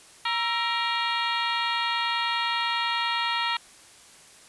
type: harmonic tone with a mistuned harmonic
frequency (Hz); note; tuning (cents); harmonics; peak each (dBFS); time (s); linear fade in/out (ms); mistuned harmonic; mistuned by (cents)
470; A#4; +14; 2 / 3 / 4 / 5 / 6 / 7 / 8 / 9; -29 / -31 / -32 / -33 / -34 / -34 / -35 / -36; 0.25-3.57; 5; 3; -94
effects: white hiss -51 dBFS RMS until 4.48 s + resampled to 24000 Hz